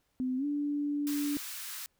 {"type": "tone with pitch glide", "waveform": "sine", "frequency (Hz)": [255.8, 290.5], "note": ["C4", "D4"], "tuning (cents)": [-39, -19], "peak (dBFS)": -29, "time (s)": [0.2, 1.37], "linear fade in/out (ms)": 0, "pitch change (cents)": 220, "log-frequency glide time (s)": [0.37, 0.45]}
{"type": "high-pass noise", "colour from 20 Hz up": "white", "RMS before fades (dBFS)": -41, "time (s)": [1.07, 1.86], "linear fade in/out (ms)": 0, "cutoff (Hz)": 1100, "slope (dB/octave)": 24}
{"effects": ["pink hiss -75 dBFS RMS until 1.99 s"]}